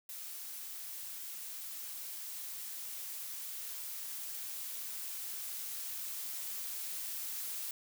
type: noise with level ramp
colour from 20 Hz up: blue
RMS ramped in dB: -45 to -40 dBFS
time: 0.09-7.71 s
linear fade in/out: 2 ms
effects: none